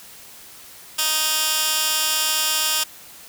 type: tone with high-pass filter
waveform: 15% pulse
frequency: 311.4 Hz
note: D#4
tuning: 2 cents sharp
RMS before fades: -21 dBFS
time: 0.98-2.84 s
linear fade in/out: 10 ms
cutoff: 3000 Hz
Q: 0.57
effects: white hiss -43 dBFS RMS until 3.28 s